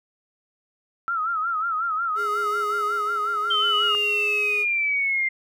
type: tone with vibrato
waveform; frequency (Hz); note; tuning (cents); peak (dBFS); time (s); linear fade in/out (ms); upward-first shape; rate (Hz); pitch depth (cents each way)
sine; 1318.5; E6; 0; -22; 1.08-3.95; 0; sine; 5.5; 100
type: tone with tremolo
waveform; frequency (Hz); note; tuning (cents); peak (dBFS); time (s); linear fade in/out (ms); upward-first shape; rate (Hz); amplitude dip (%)
square; 415.3; G#4; 0; -30; 2.15-4.66; 50; sine; 0.61; 55
type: exponential sweep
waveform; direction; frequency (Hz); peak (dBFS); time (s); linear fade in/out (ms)
sine; down; 3136 to 2093; -20; 3.5-5.29; 10
effects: none